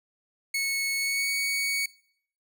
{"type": "tone with pitch glide", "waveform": "sawtooth", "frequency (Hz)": [2202, 2235], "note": ["C#7", "C#7"], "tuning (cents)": [-12, 14], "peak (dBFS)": -22, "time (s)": [0.54, 1.86], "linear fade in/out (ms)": 5, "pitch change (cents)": 26, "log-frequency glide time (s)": [0.96, 1.31], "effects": ["noise-tail reverb RT60 0.6 s tail -21 dB re dry"]}